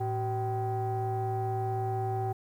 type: tone cluster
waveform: sine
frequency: 110.5 / 380.7 / 771 Hz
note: A2 / F#4 / G5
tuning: +8 / +49 / -29 cents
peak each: -30 / -33 / -31 dBFS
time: 0-2.33 s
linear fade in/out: 10 ms
effects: tanh soft clip ceiling -24 dBFS + 10-bit